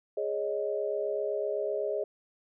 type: chord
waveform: sine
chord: Ab suspended fourth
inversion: none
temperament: equal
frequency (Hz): 415.3 / 554.4 / 622.3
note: Ab4 / Db5 / Eb5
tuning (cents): 0 / 0 / 0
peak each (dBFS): -32 / -34 / -33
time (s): 0.17-2.04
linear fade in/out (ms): 5
effects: none